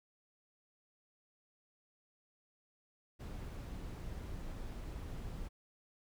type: noise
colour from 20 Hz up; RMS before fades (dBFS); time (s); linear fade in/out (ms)
brown; -44; 3.19-5.49; 20
effects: none